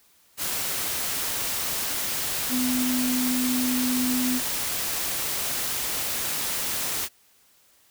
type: tone in noise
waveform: sine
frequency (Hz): 251.8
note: B3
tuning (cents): +34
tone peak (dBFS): -23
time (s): 2.49-4.41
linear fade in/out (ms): 50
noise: white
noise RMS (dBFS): -28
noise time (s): 0.37-7.09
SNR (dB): +2
effects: white hiss -60 dBFS RMS until 7.9 s